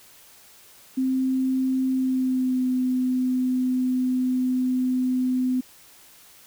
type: tone with pitch glide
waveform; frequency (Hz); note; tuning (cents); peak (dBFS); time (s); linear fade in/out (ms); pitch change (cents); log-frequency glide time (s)
sine; 261 to 254.5; C4 to C4; -4 to -48; -20; 0.97-5.61; 10; -44; 1.9-2.66
effects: white hiss -51 dBFS RMS until 6.46 s